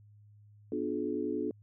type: chord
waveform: sine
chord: B diminished seventh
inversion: none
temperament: just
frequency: 246.9 / 296.3 / 355.6 / 426.7 Hz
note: B3 / D4 / F4 / Ab4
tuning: 0 / +15 / +31 / +47 cents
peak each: -38 / -35 / -37 / -36 dBFS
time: 0.72-1.51 s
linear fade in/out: 2 ms
effects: added 104 Hz sine -55 dBFS peak until 1.62 s